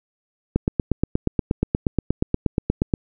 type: click train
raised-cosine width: 3 ms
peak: -5 dBFS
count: 21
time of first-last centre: 0.56-2.938 s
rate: 8.41 Hz
effects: none